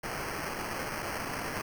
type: noise with sample-and-hold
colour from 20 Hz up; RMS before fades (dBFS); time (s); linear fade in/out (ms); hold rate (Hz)
blue; -36; 0.03-1.62; 10; 3675
effects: none